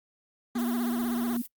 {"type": "tone with vibrato", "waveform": "15% pulse", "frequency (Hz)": 368.5, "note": "F#4", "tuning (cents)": -7, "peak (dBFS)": -30, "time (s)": [0.55, 1.37], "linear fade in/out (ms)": 5, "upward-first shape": "triangle", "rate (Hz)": 16, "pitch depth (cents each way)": 240}
{"type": "tone with pitch glide", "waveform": "sine", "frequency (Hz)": [240, 238.6], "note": ["B3", "A#3"], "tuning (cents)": [-49, 41], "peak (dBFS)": -26, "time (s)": [0.55, 1.42], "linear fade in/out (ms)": 10, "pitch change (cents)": -10, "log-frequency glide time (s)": [0.69, 1.31]}
{"type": "noise", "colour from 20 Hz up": "violet", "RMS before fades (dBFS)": -41, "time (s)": [0.58, 1.47], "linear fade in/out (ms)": 10}
{"effects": ["noise-tail reverb RT60 0.1 s tail -24 dB re dry", "Opus 48 kbps"]}